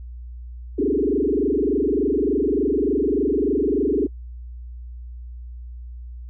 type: tone with frequency modulation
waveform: sine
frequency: 348.6 Hz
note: F4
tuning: 3 cents flat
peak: -17 dBFS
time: 0.78-4.07 s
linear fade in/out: 10 ms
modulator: 23.4 Hz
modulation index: 3.7
effects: noise-tail reverb RT60 0.1 s tail -25 dB re dry + added 60 Hz sine -33 dBFS peak until 6.29 s